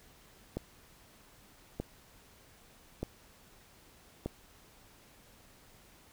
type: click train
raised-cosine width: 2 ms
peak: -21 dBFS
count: 4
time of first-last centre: 0.57-4.26 s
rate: 0.813 Hz
effects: pink hiss -60 dBFS RMS until 6.12 s